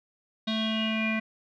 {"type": "tone with low-pass filter sweep", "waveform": "square", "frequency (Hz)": 220, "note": "A3", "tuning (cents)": 0, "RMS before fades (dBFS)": -28, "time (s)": [0.47, 1.2], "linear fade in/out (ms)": 10, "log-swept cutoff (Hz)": [3700, 2200], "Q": 10, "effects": []}